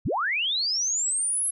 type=linear sweep; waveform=sine; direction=up; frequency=34.36 to 11070 Hz; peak=-23 dBFS; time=0.05-1.51 s; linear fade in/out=10 ms; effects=none